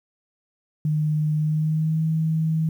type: tone with pitch glide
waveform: sine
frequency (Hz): 152.8 to 159.47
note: D#3 to D#3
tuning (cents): -31 to +43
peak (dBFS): -19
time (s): 0.85-2.69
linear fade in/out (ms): 2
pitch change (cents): +74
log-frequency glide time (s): 1.37-2.02
effects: 9-bit